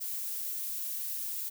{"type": "noise", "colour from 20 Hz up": "violet", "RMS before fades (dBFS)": -36, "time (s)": [0, 1.5], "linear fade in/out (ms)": 20, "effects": []}